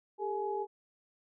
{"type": "tone cluster", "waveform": "sine", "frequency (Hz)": [398.6, 444, 842], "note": ["G4", "A4", "G#5"], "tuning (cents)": [29, 16, 24], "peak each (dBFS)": [-35, -39, -36], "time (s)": [0.18, 0.67], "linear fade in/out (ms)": 50, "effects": []}